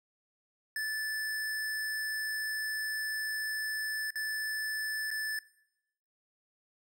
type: tone with dropouts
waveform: square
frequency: 1747 Hz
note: A6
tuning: 13 cents flat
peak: -33 dBFS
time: 0.76-5.39 s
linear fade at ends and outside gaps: 2 ms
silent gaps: 4.106-4.156 / 5.106-5.112 s
effects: noise-tail reverb RT60 0.8 s tail -19 dB re dry